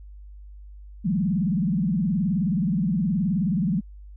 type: tone with vibrato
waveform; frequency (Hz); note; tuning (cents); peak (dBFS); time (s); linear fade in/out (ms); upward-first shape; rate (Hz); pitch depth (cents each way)
sine; 185; F#3; 0; -20; 1.04-3.81; 20; sine; 19; 280
effects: added 50 Hz sine -40 dBFS peak until 4.16 s